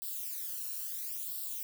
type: noise with flanger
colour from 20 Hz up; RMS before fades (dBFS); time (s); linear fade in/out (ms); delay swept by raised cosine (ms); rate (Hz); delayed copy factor
violet; -39; 0.02-1.63; 0; 0.23 to 0.73; 0.74; +0.75
effects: none